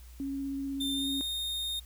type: tone with vibrato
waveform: sine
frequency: 275 Hz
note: C#4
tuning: 14 cents flat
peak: -32 dBFS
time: 0.2-1.21 s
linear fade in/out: 0 ms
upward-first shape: sine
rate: 16 Hz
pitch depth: 11 cents each way
type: tone with pitch glide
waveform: 45% pulse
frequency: 3587 to 3684 Hz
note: A7 to A#7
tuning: +33 to -21 cents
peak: -31 dBFS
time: 0.8-1.8 s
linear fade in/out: 10 ms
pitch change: +46 cents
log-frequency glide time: 0.93-1.08 s
effects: added 60 Hz sine -47 dBFS peak until 1.85 s + white hiss -59 dBFS RMS until 1.85 s